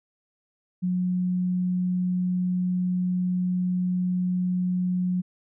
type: tone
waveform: sine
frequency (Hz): 181.2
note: F#3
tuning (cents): -36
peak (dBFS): -22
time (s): 0.82-5.22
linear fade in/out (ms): 20
effects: none